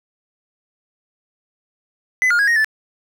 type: tone with pitch steps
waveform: triangle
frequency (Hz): 2015 / 1421 / 1650 / 1868 / 1750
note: B6 / F6 / G#6 / A#6 / A6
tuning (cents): +34 / +30 / -12 / +3 / -10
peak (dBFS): -11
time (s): 2.22-2.645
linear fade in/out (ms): 0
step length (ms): 85
effects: none